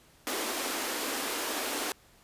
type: high-pass noise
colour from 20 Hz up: pink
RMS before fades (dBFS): -33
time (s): 0.27-1.92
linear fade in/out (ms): 0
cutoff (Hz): 250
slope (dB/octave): 48
effects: pink hiss -60 dBFS RMS until 2.23 s + resampled to 32000 Hz